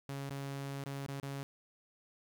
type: tone with dropouts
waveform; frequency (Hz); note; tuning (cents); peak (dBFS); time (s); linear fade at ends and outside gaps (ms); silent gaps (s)
sawtooth; 138.59; C#3; 0; -35; 0.09-1.43; 0; 0.295-0.306 / 0.838-0.86 / 1.064-1.084 / 1.199-1.229
effects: 12-bit